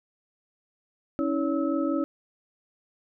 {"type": "tone cluster", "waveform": "sine", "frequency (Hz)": [276.6, 321.8, 563, 1297], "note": ["C#4", "E4", "C#5", "E6"], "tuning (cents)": [-4, -42, 27, -28], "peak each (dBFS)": [-27, -27, -31, -36], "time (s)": [1.19, 2.04], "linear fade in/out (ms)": 0, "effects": []}